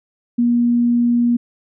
sine tone, 238.9 Hz, A#3, 43 cents sharp, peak -12 dBFS, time 0.38-1.37 s, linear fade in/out 10 ms, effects none

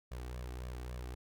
sawtooth tone with flanger, 61.74 Hz, B1, in tune, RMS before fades -43 dBFS, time 0.11-1.15 s, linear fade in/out 10 ms, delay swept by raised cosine 1.7 to 2.68 ms, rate 3.6 Hz, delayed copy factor +0.65, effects none

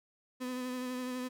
35% pulse tone with vibrato, 252.2 Hz, B3, 36 cents sharp, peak -34 dBFS, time 0.4-1.29 s, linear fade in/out 20 ms, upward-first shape triangle, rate 12 Hz, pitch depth 27 cents each way, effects none

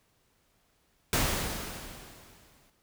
pink noise with exponential decay, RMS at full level -25 dBFS, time 1.13-2.7 s, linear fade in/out 1 ms, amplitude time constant 340 ms, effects pink hiss -70 dBFS RMS until 2.82 s

